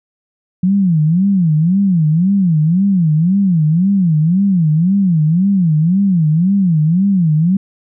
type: tone with vibrato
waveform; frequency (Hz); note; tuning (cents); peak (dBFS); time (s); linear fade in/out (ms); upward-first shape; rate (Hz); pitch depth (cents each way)
sine; 174.61; F3; 0; -9; 0.63-7.57; 5; sine; 1.9; 240
effects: none